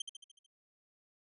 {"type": "tone with echo", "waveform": "sawtooth", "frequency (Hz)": 3136, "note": "G7", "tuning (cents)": 0, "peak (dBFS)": -32, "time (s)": [0, 0.02], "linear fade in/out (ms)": 5, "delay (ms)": 74, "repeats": 6, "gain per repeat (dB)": -5, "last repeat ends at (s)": 0.464, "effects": ["resampled to 24000 Hz"]}